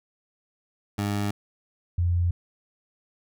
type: tone pair in turn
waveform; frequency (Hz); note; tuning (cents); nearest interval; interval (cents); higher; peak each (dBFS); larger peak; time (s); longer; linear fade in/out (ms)
20% pulse / sine; 102.2 / 87.2; G#2 / F2; -27 / -2; minor third; 275; first; -20; neither; 0.98-1.31 / 1.98-2.31; neither; 5
effects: none